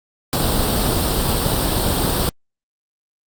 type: noise with comb filter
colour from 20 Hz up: pink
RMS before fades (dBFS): -18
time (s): 0.33-2.29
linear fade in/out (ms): 0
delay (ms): 0.23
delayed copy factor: +0.6
effects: Opus 48 kbps